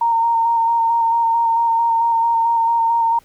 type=tone with vibrato; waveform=sine; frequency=922 Hz; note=A#5; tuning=19 cents flat; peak=-13 dBFS; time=0.01-3.19 s; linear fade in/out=5 ms; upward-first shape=square; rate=4.5 Hz; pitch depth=16 cents each way; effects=pink hiss -53 dBFS RMS until 3.24 s